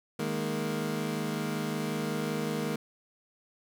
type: chord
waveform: 25% pulse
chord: D# suspended fourth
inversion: none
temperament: equal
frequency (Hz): 155.56 / 207.7 / 233.1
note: D#3 / G#3 / A#3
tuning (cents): 0 / 0 / 0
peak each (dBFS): -31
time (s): 0.19-2.76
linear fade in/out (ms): 5
effects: none

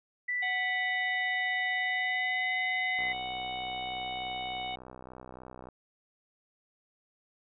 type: tone with pitch glide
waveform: sine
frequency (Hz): 1975.5 to 2032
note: B6 to B6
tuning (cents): 0 to +49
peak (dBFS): -29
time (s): 0.28-3.13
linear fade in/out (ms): 10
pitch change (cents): +49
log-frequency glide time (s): 1.69-2.59
type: harmonic tone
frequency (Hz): 740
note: F#5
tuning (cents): 0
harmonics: 1 / 3 / 4 / 5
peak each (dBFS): -36 / -41 / -42 / -43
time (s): 0.42-4.76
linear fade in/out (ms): 10
type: click train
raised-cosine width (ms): 1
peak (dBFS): -32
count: 172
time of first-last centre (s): 2.99-5.687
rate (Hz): 63.4
effects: none

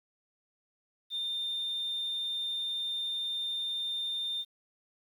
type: tone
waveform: sine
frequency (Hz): 3611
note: A7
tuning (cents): +44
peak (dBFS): -30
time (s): 1.1-4.45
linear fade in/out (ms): 50
effects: tanh soft clip ceiling -28 dBFS + 10-bit

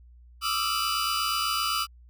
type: tone cluster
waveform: 40% pulse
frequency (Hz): 1175 / 1284 / 1352 / 2962 / 4785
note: D6 / E6 / E6 / F#7 / D8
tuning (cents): +1 / -46 / +43 / +1 / +32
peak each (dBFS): -31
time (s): 0.41-1.87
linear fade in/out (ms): 50
effects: added 60 Hz sine -49 dBFS peak until 2.09 s

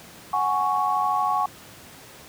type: chord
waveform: sine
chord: F# suspended second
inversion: none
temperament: just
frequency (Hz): 740 / 832.5 / 1110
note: F#5 / G#5 / C#6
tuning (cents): 0 / +4 / +2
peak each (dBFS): -26 / -25 / -23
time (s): 0.33-1.46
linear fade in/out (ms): 5
effects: pink hiss -45 dBFS RMS until 2.28 s + high-pass 100 Hz 12 dB/octave

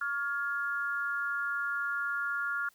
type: tone with amplitude modulation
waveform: sine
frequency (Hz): 1406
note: F6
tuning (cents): +11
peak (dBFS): -26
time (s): 0.01-2.69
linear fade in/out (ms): 5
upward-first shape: sine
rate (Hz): 276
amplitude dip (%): 85
effects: white hiss -65 dBFS RMS until 2.74 s

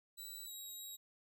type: tone with pitch glide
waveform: 10% pulse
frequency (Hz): 3949 to 3826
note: B7 to A#7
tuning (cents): -1 to +44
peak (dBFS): -40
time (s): 0.17-0.97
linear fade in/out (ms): 20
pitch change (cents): -55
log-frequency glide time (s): 0.46-0.52
effects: none

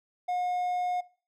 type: tone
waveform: triangle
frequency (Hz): 720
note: F#5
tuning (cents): -47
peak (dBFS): -25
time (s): 0.28-1.01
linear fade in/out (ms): 10
effects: noise-tail reverb RT60 0.4 s tail -21 dB re dry

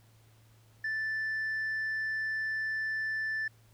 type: tone with tanh clipping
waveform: sine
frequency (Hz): 1760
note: A6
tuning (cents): 0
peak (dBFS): -31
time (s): 0.84-3.48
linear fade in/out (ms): 5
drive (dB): 1
effects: added 111 Hz sine -59 dBFS peak until 3.73 s + pink hiss -66 dBFS RMS until 3.73 s

